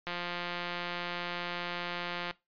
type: click train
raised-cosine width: 0.3 ms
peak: -20 dBFS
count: 393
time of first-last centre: 0.07-2.31 s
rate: 175 Hz
effects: noise-tail reverb RT60 0.2 s tail -19 dB re dry + resampled to 11025 Hz